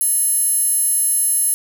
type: tone with high-pass filter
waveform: square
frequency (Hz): 587.3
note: D5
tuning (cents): 0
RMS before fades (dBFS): -17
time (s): 0.01-1.54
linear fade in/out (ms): 0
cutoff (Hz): 11000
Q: 7.9
effects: none